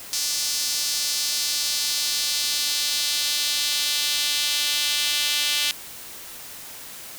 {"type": "tone with high-pass filter sweep", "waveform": "sawtooth", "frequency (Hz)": 293.7, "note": "D4", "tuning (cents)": 0, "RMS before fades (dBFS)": -24, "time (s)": [0.13, 5.71], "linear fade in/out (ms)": 0, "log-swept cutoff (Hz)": [5200, 3200], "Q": 1.9, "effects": ["white hiss -39 dBFS RMS until 7.18 s"]}